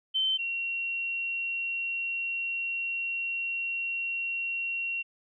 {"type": "tone pair in turn", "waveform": "sine", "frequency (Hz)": [3085, 2740], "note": ["G7", "F7"], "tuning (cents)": [-28, -34], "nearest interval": "major second", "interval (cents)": 206, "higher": "first", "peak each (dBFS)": [-24, -29], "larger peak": "first", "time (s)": [[0.14, 0.38], [0.38, 5.03]], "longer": "second", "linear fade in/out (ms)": 20, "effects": []}